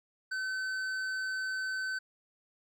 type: tone with hard clipping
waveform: sine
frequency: 1526 Hz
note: G6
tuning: 47 cents flat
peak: -34 dBFS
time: 0.31-1.99 s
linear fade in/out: 10 ms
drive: 8 dB
effects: none